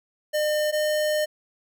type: tone pair in turn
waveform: square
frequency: 605 / 608 Hz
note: D#5 / D#5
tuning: -49 / -40 cents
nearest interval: unison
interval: 9 cents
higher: second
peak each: -22 dBFS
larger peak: neither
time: 0.33-0.72 / 0.72-1.26 s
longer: second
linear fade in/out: 20 ms
effects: none